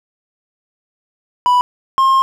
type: tone pair in turn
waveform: triangle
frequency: 987 / 1066.4 Hz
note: B5 / C6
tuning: -1 / +33 cents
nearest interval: minor second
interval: 134 cents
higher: second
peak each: -7 dBFS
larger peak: neither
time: 1.46-1.61 / 1.98-2.22 s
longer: second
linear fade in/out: 0 ms
effects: none